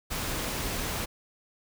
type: noise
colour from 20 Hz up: pink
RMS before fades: -32 dBFS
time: 0.1-1.06 s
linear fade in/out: 20 ms
effects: none